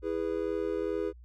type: chord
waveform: triangle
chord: E major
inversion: none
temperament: just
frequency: 329.6 / 412 / 494.4 Hz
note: E4 / G#4 / B4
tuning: 0 / -14 / +2 cents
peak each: -33 / -30 / -33 dBFS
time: 0.02-1.13 s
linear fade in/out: 50 ms
effects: added 60 Hz sine -48 dBFS peak until 1.24 s